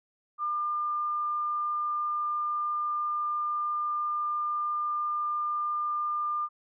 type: tone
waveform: sine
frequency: 1201 Hz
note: D6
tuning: 38 cents sharp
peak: -27 dBFS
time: 0.38-6.49 s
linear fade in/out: 50 ms
effects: none